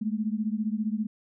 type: beating tone pair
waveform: sine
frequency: 210 / 225 Hz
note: G#3 / A3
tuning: +19 / +39 cents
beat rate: 15 Hz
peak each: -28 / -30 dBFS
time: 0.01-1.07 s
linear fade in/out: 10 ms
effects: none